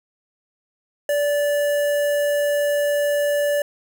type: tone with notch filter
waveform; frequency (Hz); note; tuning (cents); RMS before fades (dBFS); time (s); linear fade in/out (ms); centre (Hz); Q
square; 581; D5; -19; -20; 1.09-3.62; 2; 4300; 0.91
effects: none